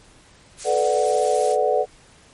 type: noise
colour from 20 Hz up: blue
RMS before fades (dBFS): -31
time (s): 0.57-1.57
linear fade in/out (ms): 50
type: chord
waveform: sine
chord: B minor seventh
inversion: third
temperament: equal with one note detuned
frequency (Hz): 433.2 / 493.9 / 587.3 / 740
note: A4 / B4 / D5 / F#5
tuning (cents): -27 / 0 / 0 / 0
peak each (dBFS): -22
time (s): 0.64-1.86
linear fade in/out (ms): 50
effects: pink hiss -51 dBFS RMS until 2.33 s + MP3 48 kbps